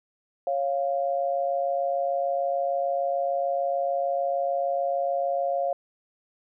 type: tone pair together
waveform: sine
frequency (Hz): 551.8 / 698.5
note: C#5 / F5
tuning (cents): -8 / 0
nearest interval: major third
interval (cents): 408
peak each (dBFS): -26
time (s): 0.47-5.73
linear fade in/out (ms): 2
effects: none